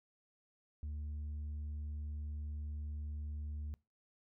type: tone with tanh clipping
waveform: sine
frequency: 75 Hz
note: D2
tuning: 37 cents sharp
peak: -40 dBFS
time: 0.83-3.74 s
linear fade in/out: 0 ms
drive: 3 dB
effects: noise-tail reverb RT60 0.3 s tail -25 dB re dry